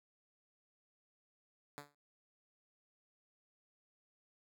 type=tone with exponential decay; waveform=5% pulse; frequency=145 Hz; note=D3; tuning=22 cents flat; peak=-32 dBFS; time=1.78-1.95 s; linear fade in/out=0 ms; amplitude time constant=36 ms; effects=high-pass 80 Hz 12 dB/octave